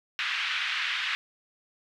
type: band-pass noise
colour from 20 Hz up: white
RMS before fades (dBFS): -30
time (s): 0.19-1.15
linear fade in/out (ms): 0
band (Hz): 1400 to 3200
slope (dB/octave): 24
effects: none